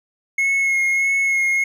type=tone with vibrato; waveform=triangle; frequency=2171 Hz; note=C#7; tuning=37 cents flat; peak=-14 dBFS; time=0.38-1.64 s; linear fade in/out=5 ms; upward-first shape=sine; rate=1.6 Hz; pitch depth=19 cents each way; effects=none